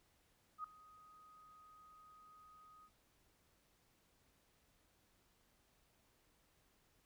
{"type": "tone with ADSR envelope", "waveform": "sine", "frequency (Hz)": 1250, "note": "D#6", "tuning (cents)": 8, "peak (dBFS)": -40, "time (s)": [0.58, 2.9], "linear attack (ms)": 61, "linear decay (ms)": 3, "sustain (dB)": -20, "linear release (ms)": 53, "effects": ["pink hiss -75 dBFS RMS until 7.05 s"]}